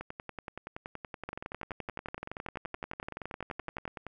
two click trains, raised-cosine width 0.5 ms, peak -22 / -24 dBFS, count 31 / 44, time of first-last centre 1.29-3.854 / 0.01-4.067 s, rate 11.7 / 10.6 Hz, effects none

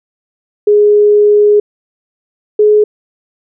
sine tone pair in turn, 415.9 / 421.9 Hz, G#4 / G#4, +2 / +27 cents, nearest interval unison, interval 25 cents, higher second, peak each -4 dBFS, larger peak neither, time 0.67-1.6 / 2.59-2.84 s, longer first, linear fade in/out 5 ms, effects none

